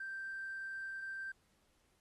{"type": "tone with tanh clipping", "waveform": "triangle", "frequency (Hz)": 1568, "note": "G6", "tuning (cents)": 0, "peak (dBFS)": -40, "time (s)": [0, 1.32], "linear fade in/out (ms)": 5, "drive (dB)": 1, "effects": ["pink hiss -75 dBFS RMS until 2 s", "AAC 32 kbps"]}